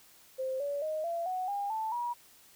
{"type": "tone with pitch steps", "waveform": "sine", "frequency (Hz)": [523.3, 570.7, 622.3, 678.6, 740.1, 807, 880.1, 959.7], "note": ["C5", "D5", "D#5", "F5", "F#5", "G#5", "A5", "B5"], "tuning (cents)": [0, -50, 0, -50, 0, -50, 0, -50], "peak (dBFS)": -31, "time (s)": [0.38, 2.14], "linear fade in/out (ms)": 20, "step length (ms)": 220, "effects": ["white hiss -59 dBFS RMS until 2.55 s"]}